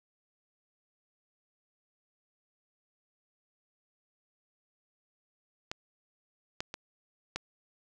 clicks, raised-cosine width 0.2 ms, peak -18 / -16 / -21 / -16 dBFS, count 4, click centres 5.715 / 6.605 / 6.741 / 7.36 s, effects none

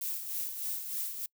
violet noise with tremolo, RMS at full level -34 dBFS, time 0.01-1.26 s, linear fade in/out 5 ms, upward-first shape sine, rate 3.3 Hz, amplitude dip 55%, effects noise-tail reverb RT60 0.1 s tail -26 dB re dry

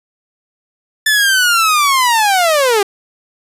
sawtooth linear sweep, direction down, 1760 to 387.1 Hz, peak -6 dBFS, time 1.06-2.83 s, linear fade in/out 5 ms, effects resampled to 32000 Hz

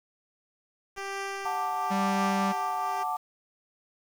10% pulse tone with tremolo, 393.2 Hz, G4, 5 cents sharp, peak -23 dBFS, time 0.96-3.04 s, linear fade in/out 20 ms, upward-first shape triangle, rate 0.97 Hz, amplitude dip 75%
sine chord, D major, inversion first, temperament just, 734.2 / 881 / 1174.7 Hz, F#5 / A5 / D6, -14 / +2 / 0 cents, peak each -32 dBFS, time 1.45-3.17 s, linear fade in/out 10 ms
square tone, 196 Hz, G3, in tune, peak -28 dBFS, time 1.9-2.53 s, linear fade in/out 20 ms
effects low-pass 8000 Hz 12 dB/octave + 8-bit

